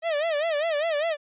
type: tone with vibrato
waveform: 45% pulse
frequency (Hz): 624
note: D#5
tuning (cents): +5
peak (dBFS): -23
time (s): 0.02-1.17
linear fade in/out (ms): 50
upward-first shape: sine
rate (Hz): 5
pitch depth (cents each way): 140
effects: resampled to 8000 Hz